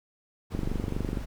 brown noise, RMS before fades -35 dBFS, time 0.5-1.26 s, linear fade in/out 20 ms
click train, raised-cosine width 3 ms, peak -17 dBFS, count 16, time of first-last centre 0.55-1.172 s, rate 24.1 Hz
effects none

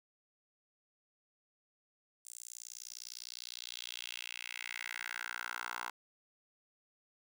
10% pulse tone with high-pass filter sweep, 59.8 Hz, A#1, 45 cents sharp, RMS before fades -45 dBFS, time 2.25-5.9 s, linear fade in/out 5 ms, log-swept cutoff 8200 to 1100 Hz, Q 2.9, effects none

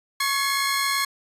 sawtooth tone cluster, 1103 / 1690 / 2148 / 4208 Hz, C#6 / G#6 / C7 / C8, -9 / +30 / +45 / +9 cents, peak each -21 / -25 / -25 / -26 dBFS, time 0.2-1.05 s, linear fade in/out 5 ms, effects resampled to 32000 Hz

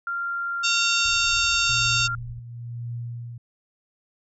sine tone, 1388 Hz, F6, 11 cents flat, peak -25 dBFS, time 0.07-2.15 s, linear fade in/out 2 ms
harmonic tone, 913 Hz, A#5, 36 cents flat, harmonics 3 / 4 / 5 / 6 / 7 / 8, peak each -24 / -26 / -28 / -30 / -31 / -32 dBFS, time 0.63-2.08 s, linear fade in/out 20 ms
pink low-pass noise, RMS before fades -40 dBFS, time 1.05-2.4 s, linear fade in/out 2 ms, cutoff 100 Hz, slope 24 dB/octave
sine tone with tremolo, 118.7 Hz, A#2, 32 cents sharp, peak -28 dBFS, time 1.69-3.38 s, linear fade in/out 5 ms, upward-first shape triangle, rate 1 Hz, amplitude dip 65%
effects none

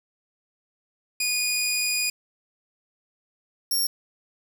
15% pulse tone pair in turn, 2461 / 5525 Hz, D#7 / F8, -20 / -20 cents, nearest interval octave + major second, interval 1400 cents, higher second, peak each -16 dBFS, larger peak neither, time 1.2-2.1 / 3.71-3.87 s, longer first, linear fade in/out 5 ms, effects 7-bit

